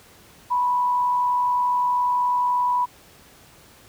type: tone with frequency modulation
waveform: sine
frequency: 984 Hz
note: B5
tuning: 7 cents flat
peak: -18 dBFS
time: 0.5-2.86 s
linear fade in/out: 20 ms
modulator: 71.7 Hz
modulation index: 0.3
effects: pink hiss -50 dBFS RMS until 3.88 s + high-pass 60 Hz 12 dB/octave